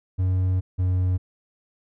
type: tone pair in turn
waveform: triangle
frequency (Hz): 92.6 / 91.64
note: F#2 / F#2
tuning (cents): +2 / -16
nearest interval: unison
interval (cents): 18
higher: first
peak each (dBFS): -17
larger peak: neither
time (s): 0.18-0.61 / 0.78-1.18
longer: first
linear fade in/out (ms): 20
effects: none